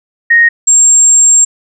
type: tone pair in turn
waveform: sine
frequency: 1864.7 / 7459 Hz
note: A#6 / A#8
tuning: 0 / 0 cents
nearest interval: 2 octaves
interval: 2400 cents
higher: second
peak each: -3 dBFS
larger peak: neither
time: 0.3-0.49 / 0.67-1.45 s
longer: second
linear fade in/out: 10 ms
effects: none